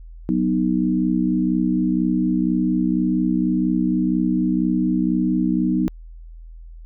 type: chord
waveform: sine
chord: B major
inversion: second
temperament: equal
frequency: 185 / 246.9 / 311.1 Hz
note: F#3 / B3 / D#4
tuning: 0 / 0 / 0 cents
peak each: -21 dBFS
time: 0.29-5.88 s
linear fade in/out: 0 ms
effects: added 41 Hz sine -36 dBFS peak until 6.85 s